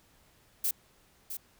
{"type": "noise with echo", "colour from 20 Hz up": "violet", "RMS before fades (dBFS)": -29, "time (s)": [0.64, 0.71], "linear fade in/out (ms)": 5, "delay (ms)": 660, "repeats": 1, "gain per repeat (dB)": -9, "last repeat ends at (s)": 1.37, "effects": ["pink hiss -64 dBFS RMS until 1.59 s"]}